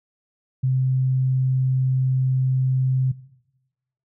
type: tone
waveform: sine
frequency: 130.3 Hz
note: C3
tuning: 7 cents flat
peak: -17 dBFS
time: 0.63-3.12 s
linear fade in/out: 10 ms
effects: noise-tail reverb RT60 1.0 s tail -20 dB re dry